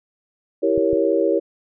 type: chord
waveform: sine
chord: E diminished seventh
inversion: none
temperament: equal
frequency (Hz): 329.6 / 392 / 466.2 / 554.4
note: E4 / G4 / Bb4 / Db5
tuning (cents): 0 / 0 / 0 / 0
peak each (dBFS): -21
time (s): 0.62-1.4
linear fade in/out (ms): 20
type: clicks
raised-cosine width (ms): 5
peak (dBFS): -19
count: 2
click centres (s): 0.778 / 0.931
effects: none